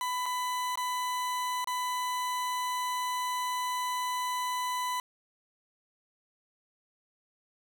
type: tone with dropouts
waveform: 40% pulse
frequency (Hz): 998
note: B5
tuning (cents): +18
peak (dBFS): -29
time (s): 0.01-5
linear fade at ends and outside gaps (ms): 1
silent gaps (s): 0.258-0.262 / 0.756-0.774 / 1.644-1.673
effects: none